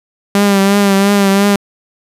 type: tone with vibrato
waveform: sawtooth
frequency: 199 Hz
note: G3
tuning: 26 cents sharp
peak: -4 dBFS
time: 0.35-1.56 s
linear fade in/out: 2 ms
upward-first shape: triangle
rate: 2.9 Hz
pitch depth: 46 cents each way
effects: resampled to 32000 Hz + 7-bit